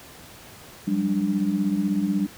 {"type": "tone cluster", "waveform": "sine", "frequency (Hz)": [184.2, 200.4, 294.6], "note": ["F#3", "G3", "D4"], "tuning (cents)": [-7, 38, 6], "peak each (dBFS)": [-27, -23, -26], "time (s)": [0.87, 2.27], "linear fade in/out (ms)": 10, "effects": ["pink hiss -45 dBFS RMS until 2.37 s", "high-pass 60 Hz 12 dB/octave"]}